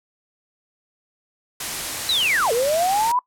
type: noise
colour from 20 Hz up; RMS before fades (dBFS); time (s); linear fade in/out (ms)
white; -27; 1.6-3.12; 5
type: linear two-way sweep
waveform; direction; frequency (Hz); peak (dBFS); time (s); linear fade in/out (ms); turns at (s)
sine; down then up; 4079 to 440 to 1014; -17; 2.09-3.19; 2; 2.52
effects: noise-tail reverb RT60 0.1 s tail -20 dB re dry + low-pass 12000 Hz 12 dB/octave